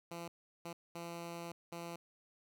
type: tone bursts at uneven times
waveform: 10% pulse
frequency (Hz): 170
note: F3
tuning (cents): -46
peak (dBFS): -35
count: 4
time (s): 0.11-0.28 / 0.65-0.73 / 0.95-1.52 / 1.72-1.96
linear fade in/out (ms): 5
effects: none